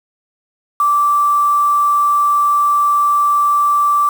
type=tone with quantisation; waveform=sine; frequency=1167 Hz; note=D6; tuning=11 cents flat; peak=-10 dBFS; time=0.8-4.09 s; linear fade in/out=2 ms; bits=5; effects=none